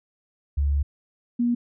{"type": "tone pair in turn", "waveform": "sine", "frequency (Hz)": [71.2, 239.5], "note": ["C#2", "A#3"], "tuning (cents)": [47, 47], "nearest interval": "octave + major sixth", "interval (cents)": 2100, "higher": "second", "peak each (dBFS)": -19, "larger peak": "neither", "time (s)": [[0.57, 0.83], [1.39, 1.55]], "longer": "first", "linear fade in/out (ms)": 10, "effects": []}